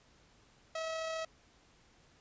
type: tone with amplitude modulation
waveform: sawtooth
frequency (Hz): 645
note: E5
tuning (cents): -38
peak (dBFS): -31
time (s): 0.75-1.25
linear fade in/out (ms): 5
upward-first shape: sine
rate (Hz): 34.4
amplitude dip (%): 25
effects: pink hiss -65 dBFS RMS until 2.2 s + resampled to 16000 Hz